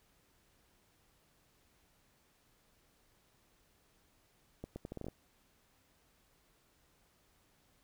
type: accelerating click train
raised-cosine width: 2 ms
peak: -29 dBFS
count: 9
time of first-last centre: 4.64-5.084 s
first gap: 120 ms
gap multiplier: 0.76
effects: pink hiss -71 dBFS RMS until 7.83 s